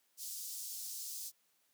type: high-pass noise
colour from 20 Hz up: pink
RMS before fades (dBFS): -44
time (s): 0.17-1.32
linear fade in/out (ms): 50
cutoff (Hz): 5100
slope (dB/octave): 24
effects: white hiss -75 dBFS RMS until 1.73 s + high-pass 150 Hz 12 dB/octave